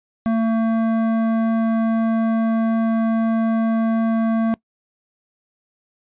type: tone with hard clipping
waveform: sine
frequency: 225.2 Hz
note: A3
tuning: 40 cents sharp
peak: -18 dBFS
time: 0.26-4.54 s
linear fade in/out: 0 ms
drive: 12 dB
effects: noise-tail reverb RT60 0.1 s tail -23 dB re dry + resampled to 8000 Hz